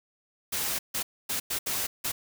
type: noise bursts at uneven times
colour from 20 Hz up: white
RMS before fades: -30 dBFS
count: 6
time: 0.52-0.79 / 0.94-1.03 / 1.29-1.4 / 1.5-1.59 / 1.66-1.87 / 2.04-2.12 s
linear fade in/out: 10 ms
effects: none